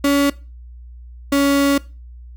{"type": "tone pair in turn", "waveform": "35% pulse", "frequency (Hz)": [282.4, 280.3], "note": ["C#4", "C#4"], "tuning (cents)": [32, 19], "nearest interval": "unison", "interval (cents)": 13, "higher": "first", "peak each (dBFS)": -11, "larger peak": "neither", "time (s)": [[0.04, 0.3], [1.32, 1.78]], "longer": "second", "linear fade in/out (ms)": 5, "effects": ["noise-tail reverb RT60 0.3 s tail -20 dB re dry", "added 60 Hz sine -35 dBFS peak until 2.36 s"]}